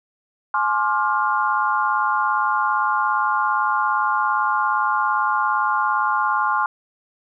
sine chord, D half-diminished seventh, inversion second, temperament just, 845.8 / 1057.2 / 1174.7 / 1409.6 Hz, Ab5 / C6 / D6 / F6, +31 / +18 / 0 / +16 cents, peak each -23 / -21 / -25 / -23 dBFS, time 0.54-6.66 s, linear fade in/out 2 ms, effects none

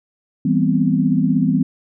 sine chord, C major seventh, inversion first, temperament just, 163.52 / 196.22 / 245.3 / 261.6 Hz, E3 / G3 / B3 / C4, -14 / +2 / -12 / 0 cents, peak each -19 dBFS, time 0.45-1.63 s, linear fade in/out 5 ms, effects none

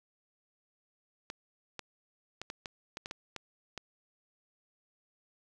clicks, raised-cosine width 0.2 ms, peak -22 dBFS, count 10, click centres 1.301 / 1.793 / 2.416 / 2.501 / 2.658 / 2.971 / 3.059 / 3.111 / 3.363 / 3.777 s, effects none

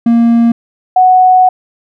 triangle / sine tone pair in turn, 233.1 / 740 Hz, A#3 / F#5, 0 / 0 cents, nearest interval octave + minor sixth, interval 2000 cents, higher second, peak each -3 dBFS, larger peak neither, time 0.06-0.52 / 0.96-1.49 s, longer second, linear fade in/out 5 ms, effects none

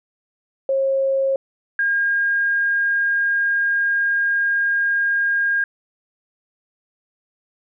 sine tone pair in turn, 540 / 1618.2 Hz, C#5 / G#6, -45 / -45 cents, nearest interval octave + perfect fifth, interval 1900 cents, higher second, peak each -16 dBFS, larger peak neither, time 0.69-1.36 / 1.79-5.64 s, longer second, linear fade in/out 2 ms, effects none

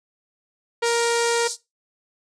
white band-pass noise, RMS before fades -30 dBFS, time 0.82-1.57 s, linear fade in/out 50 ms, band 4100 to 8800 Hz, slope 48 dB/octave
harmonic tone, 468.6 Hz, A#4, 9 cents sharp, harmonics 1 / 2 / 3 / 4 / 5 / 6 / 7 / 8 / 9 / 10, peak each -20 / -26 / -30 / -32 / -34 / -36 / -37 / -38 / -39 / -40 dBFS, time 0.82-1.48 s, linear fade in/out 10 ms
effects noise-tail reverb RT60 0.2 s tail -17 dB re dry

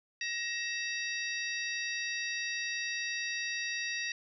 harmonic tone with a mistuned harmonic, 943 Hz, A#5, 20 cents sharp, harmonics 2 / 3 / 4 / 5 / 6, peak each -36 / -39 / -42 / -43 / -43 dBFS, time 0.21-4.12 s, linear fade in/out 2 ms, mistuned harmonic 3, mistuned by -110 cents, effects none

